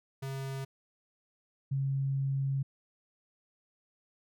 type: tone pair in turn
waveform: square / sine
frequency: 135.1 / 136.51 Hz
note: C#3 / C#3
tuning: -44 / -26 cents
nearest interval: unison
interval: 18 cents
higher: second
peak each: -36 / -28 dBFS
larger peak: second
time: 0.22-0.65 / 1.71-2.63 s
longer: second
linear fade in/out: 10 ms
effects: none